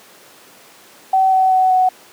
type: tone with pitch steps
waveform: sine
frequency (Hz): 762 / 755.4 / 748.9 / 742.4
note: G5 / F#5 / F#5 / F#5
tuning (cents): -49 / +36 / +21 / +6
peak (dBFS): -10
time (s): 1.13-1.89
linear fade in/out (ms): 5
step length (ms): 190
effects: pink hiss -44 dBFS RMS until 2.12 s + high-pass 300 Hz 12 dB/octave